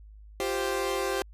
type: chord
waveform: sawtooth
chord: F suspended second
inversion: none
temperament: equal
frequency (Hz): 349.2 / 392 / 523.3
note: F4 / G4 / C5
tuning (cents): 0 / 0 / 0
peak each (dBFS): -31 / -26 / -28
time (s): 0.4-1.22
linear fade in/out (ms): 0
effects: added 52 Hz sine -46 dBFS peak until 1.33 s + resampled to 32000 Hz